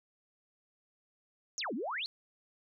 sine exponential two-way sweep, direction down then up, 7040 to 202.8 to 4508 Hz, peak -34 dBFS, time 1.58-2.06 s, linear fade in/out 0 ms, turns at 1.74 s, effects none

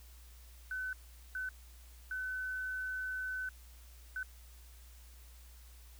sine tone bursts at uneven times, 1513 Hz, F#6, 38 cents sharp, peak -36 dBFS, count 4, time 0.71-0.93 / 1.35-1.49 / 2.11-3.49 / 4.16-4.23 s, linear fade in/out 2 ms, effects added 60 Hz sine -53 dBFS peak until 5.99 s + white hiss -62 dBFS RMS until 5.99 s

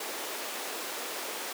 pink high-pass noise, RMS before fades -37 dBFS, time 0-1.53 s, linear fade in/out 5 ms, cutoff 340 Hz, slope 24 dB/octave, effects none

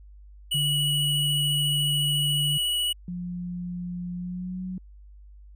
square tone with vibrato, 2932 Hz, F#7, 16 cents flat, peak -24 dBFS, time 0.51-2.93 s, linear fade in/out 10 ms, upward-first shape triangle, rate 14 Hz, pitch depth 13 cents each way
sine tone, 146.83 Hz, D3, in tune, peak -26 dBFS, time 0.54-2.58 s, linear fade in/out 10 ms
sine tone with pitch glide, 177 to 184.62 Hz, F3 to F#3, +23 to -4 cents, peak -30 dBFS, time 3.08-4.78 s, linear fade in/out 2 ms, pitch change +73 cents, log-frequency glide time 4.15-4.63 s
effects added 50 Hz sine -45 dBFS peak until 5.55 s

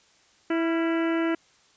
harmonic tone with a mistuned harmonic, 329.6 Hz, E4, in tune, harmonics 1 / 2 / 3 / 4 / 5 / 6 / 7 / 8 / 9, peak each -23 / -32 / -38 / -35 / -37 / -38 / -42 / -44 / -45 dBFS, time 0.5-1.35 s, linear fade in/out 5 ms, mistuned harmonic 4, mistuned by +59 cents, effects white hiss -60 dBFS RMS until 1.76 s + resampled to 16000 Hz

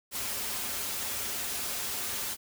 white noise with comb filter, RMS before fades -34 dBFS, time 0.11-2.37 s, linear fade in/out 50 ms, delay 6.2 ms, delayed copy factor -0.6, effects none

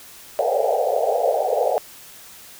pink band-pass noise, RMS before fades -20 dBFS, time 0.39-1.78 s, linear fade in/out 0 ms, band 440 to 800 Hz, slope 96 dB/octave, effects white hiss -43 dBFS RMS until 2.59 s

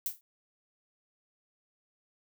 violet noise with exponential decay, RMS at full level -29 dBFS, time 0.06-0.21 s, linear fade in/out 1 ms, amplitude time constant 31 ms, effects none

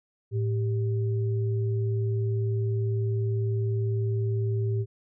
sine tone pair together, 110 / 392 Hz, A2 / G4, 0 / 0 cents, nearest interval octave + minor seventh, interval 2200 cents, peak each -24 / -33 dBFS, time 0.31-4.86 s, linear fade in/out 50 ms, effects none

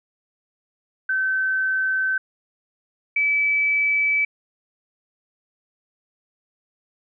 sine tone pair in turn, 1536 / 2301 Hz, G6 / D7, -36 / -36 cents, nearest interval perfect fifth, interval 700 cents, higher second, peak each -19 / -17 dBFS, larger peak second, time 1.09-2.18 / 3.16-4.25 s, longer neither, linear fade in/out 5 ms, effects none

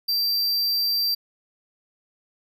square tone, 4699 Hz, D8, in tune, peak -21 dBFS, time 0.08-1.15 s, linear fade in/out 10 ms, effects none

